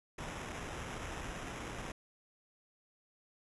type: noise with sample-and-hold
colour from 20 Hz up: pink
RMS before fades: -43 dBFS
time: 0.18-1.92 s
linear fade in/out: 5 ms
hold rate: 4410 Hz
effects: resampled to 24000 Hz